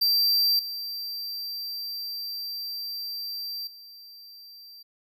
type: tone with level steps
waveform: square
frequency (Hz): 4699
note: D8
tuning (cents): 0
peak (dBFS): -20 / -32 / -45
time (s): 0.01-4.83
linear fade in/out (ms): 10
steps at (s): 0.59 / 3.67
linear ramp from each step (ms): 2
effects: none